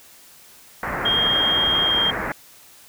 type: low-pass noise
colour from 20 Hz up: white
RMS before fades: -26 dBFS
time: 0.83-2.32 s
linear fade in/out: 2 ms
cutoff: 2000 Hz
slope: 48 dB/octave
type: tone with pitch glide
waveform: sine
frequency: 3225 to 3206 Hz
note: G7 to G7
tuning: +48 to +38 cents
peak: -17 dBFS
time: 1.05-2.11 s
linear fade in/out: 10 ms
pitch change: -10 cents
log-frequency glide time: 1.8-1.98 s
effects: white hiss -48 dBFS RMS until 2.88 s